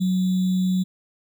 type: tone with sample-and-hold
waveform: sine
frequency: 185 Hz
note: F#3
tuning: in tune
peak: -18 dBFS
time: 0-0.84 s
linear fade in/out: 20 ms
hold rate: 3675 Hz
effects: none